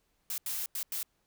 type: noise bursts at uneven times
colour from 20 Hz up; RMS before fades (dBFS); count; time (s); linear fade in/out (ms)
blue; -35; 4; 0.3-0.38 / 0.46-0.66 / 0.75-0.83 / 0.92-1.03; 2
effects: pink hiss -75 dBFS RMS until 1.26 s